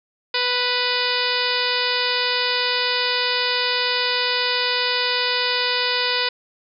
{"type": "harmonic tone with a mistuned harmonic", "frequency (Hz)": 493.9, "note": "B4", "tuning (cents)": 0, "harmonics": [1, 2, 3, 4, 5, 6, 7, 8, 9, 10], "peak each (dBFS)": [-28, -28, -28, -28, -28, -28, -28, -28, -28, -28], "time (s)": [0.34, 6.29], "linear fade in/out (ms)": 5, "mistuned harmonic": 7, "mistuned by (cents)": 45, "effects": []}